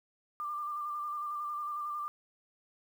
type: tone with vibrato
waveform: sine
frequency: 1188 Hz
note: D6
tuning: 20 cents sharp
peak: -34 dBFS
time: 0.4-2.08 s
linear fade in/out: 0 ms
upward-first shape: square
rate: 11 Hz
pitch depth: 21 cents each way
effects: 10-bit